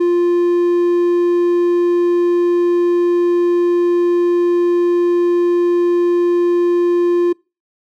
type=tone; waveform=triangle; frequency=349.2 Hz; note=F4; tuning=in tune; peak=-9 dBFS; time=0-7.33 s; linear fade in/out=10 ms; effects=noise-tail reverb RT60 0.3 s tail -26 dB re dry